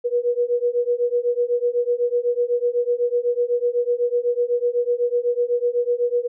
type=beating tone pair; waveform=sine; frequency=479.6 / 487.6 Hz; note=A#4 / B4; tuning=+49 / -22 cents; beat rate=8 Hz; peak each=-21 dBFS; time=0.04-6.28 s; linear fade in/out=20 ms; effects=none